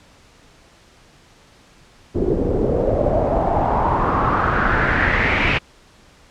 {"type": "noise with low-pass filter sweep", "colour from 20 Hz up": "pink", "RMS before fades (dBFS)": -18, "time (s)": [2.14, 5.59], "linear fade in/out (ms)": 20, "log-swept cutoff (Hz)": [350, 2500], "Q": 4, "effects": ["pink hiss -50 dBFS RMS until 6.3 s", "low-pass 7000 Hz 12 dB/octave"]}